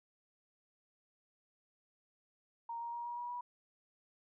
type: tone with pitch steps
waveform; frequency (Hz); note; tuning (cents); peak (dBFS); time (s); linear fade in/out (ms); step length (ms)
sine; 931 / 939.1 / 947.3 / 955.5 / 963.8 / 972.2; A#5 / A#5 / A#5 / A#5 / B5 / B5; -2 / +13 / +28 / +43 / -43 / -28; -39; 2.69-3.41; 5; 120
effects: none